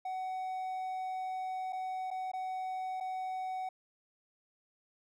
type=tone with dropouts; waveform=triangle; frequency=749 Hz; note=F#5; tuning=21 cents sharp; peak=-33 dBFS; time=0.05-3.69 s; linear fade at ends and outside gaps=5 ms; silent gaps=1.725-1.729 / 2.105-2.111 / 2.317-2.334 / 3.002-3.007 s; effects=none